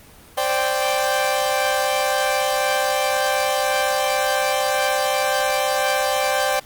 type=chord; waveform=sawtooth; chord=C suspended second; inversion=none; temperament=equal; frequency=523.3 / 587.3 / 784 Hz; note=C5 / D5 / G5; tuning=0 / 0 / 0 cents; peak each=-20 / -19 / -18 dBFS; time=0.37-6.6 s; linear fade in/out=10 ms; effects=pink hiss -46 dBFS RMS until 6.65 s + Opus 24 kbps